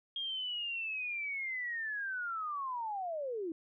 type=linear sweep; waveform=sine; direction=down; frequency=3252 to 310 Hz; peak=-35 dBFS; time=0.16-3.52 s; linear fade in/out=2 ms; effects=none